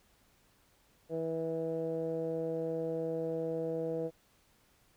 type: tone with low-pass filter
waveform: 15% pulse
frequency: 162.8 Hz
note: E3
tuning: 21 cents flat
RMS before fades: -35 dBFS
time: 1.09-4.11 s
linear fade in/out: 50 ms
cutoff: 540 Hz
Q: 4.3
effects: pink hiss -68 dBFS RMS until 4.96 s